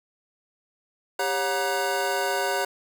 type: tone cluster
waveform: square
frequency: 396.9 / 552 / 723 / 949 / 1505 Hz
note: G4 / C#5 / F#5 / A#5 / F#6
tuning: +22 / -7 / -40 / +31 / +29 cents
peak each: -31 dBFS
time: 1.19-2.65 s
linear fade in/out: 5 ms
effects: none